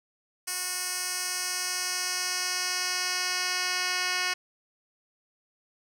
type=tone with band-pass filter sweep; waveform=10% pulse; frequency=364.1 Hz; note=F#4; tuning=28 cents flat; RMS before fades=-30 dBFS; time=0.47-4.34 s; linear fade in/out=10 ms; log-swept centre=8900 to 3800 Hz; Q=1.2; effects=none